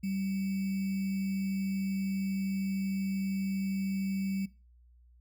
sine tone with sample-and-hold, 193.6 Hz, G3, 21 cents flat, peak -30 dBFS, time 0.03-4.46 s, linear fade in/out 10 ms, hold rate 2450 Hz, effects noise-tail reverb RT60 0.3 s tail -20 dB re dry + added 60 Hz sine -57 dBFS peak until 5.2 s

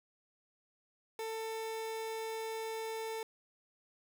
30% pulse tone, 445.5 Hz, A4, 22 cents sharp, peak -35 dBFS, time 1.19-3.23 s, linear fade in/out 2 ms, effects none

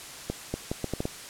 accelerating click train, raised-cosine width 2 ms, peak -15 dBFS, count 7, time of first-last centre 0.3-1.054 s, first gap 240 ms, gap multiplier 0.73, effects white hiss -42 dBFS RMS until 1.29 s + low-pass 10000 Hz 12 dB/octave

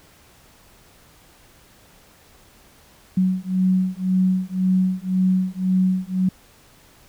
sine beating tone pair, 185 / 186.9 Hz, F#3 / F#3, 0 / +18 cents, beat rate 1.9 Hz, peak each -20 dBFS, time 3.17-6.29 s, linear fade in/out 5 ms, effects pink hiss -52 dBFS RMS until 7.08 s

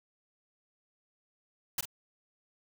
white noise with echo, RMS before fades -31 dBFS, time 1.78-1.81 s, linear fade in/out 5 ms, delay 45 ms, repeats 1, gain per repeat -10 dB, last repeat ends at 1.855 s, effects none

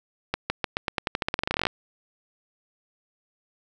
accelerating click train, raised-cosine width 0.3 ms, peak -8 dBFS, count 22, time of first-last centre 0.34-1.669 s, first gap 160 ms, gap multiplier 0.89, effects none

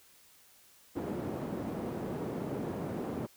white band-pass noise, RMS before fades -37 dBFS, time 0.95-3.27 s, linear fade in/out 20 ms, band 120 to 390 Hz, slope 12 dB/octave, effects white hiss -61 dBFS RMS until 3.36 s

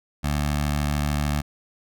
15% pulse tone with notch filter, 73.42 Hz, D2, in tune, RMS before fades -24 dBFS, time 0.23-1.42 s, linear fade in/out 20 ms, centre 380 Hz, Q 1.1, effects none

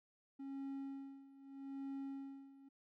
triangle tone with tremolo, 273.4 Hz, C#4, 24 cents flat, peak -40 dBFS, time 0.39-2.69 s, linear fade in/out 10 ms, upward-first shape sine, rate 0.8 Hz, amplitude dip 85%, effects none

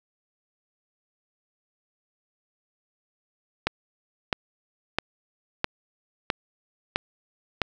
click train, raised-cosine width 0.3 ms, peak -6 dBFS, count 7, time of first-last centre 3.67-7.617 s, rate 1.52 Hz, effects none

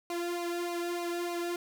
sawtooth tone with flanger, 346.6 Hz, F4, 13 cents flat, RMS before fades -34 dBFS, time 0.1-1.56 s, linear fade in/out 2 ms, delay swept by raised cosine 0.58 to 1.98 ms, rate 3.3 Hz, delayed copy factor -0.8, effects none

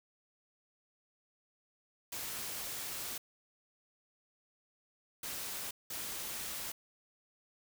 white noise bursts at uneven times, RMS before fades -41 dBFS, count 3, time 2.12-3.18 / 5.23-5.71 / 5.9-6.72 s, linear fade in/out 5 ms, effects none

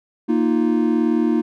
triangle chord, Bb suspended fourth, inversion none, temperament equal, 233.1 / 311.1 / 349.2 Hz, Bb3 / Eb4 / F4, 0 / 0 / 0 cents, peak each -17 / -17 / -20 dBFS, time 0.28-1.42 s, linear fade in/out 20 ms, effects none

